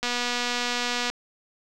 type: click train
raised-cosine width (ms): 0.2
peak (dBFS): -10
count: 261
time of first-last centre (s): 0.03-1.1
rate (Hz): 243
effects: none